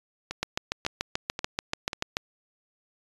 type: two click trains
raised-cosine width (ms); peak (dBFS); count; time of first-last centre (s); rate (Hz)
0.2; -15 / -9; 4 / 13; 0.31-1.932 / 0.43-2.169; 1.85 / 6.9
effects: resampled to 24000 Hz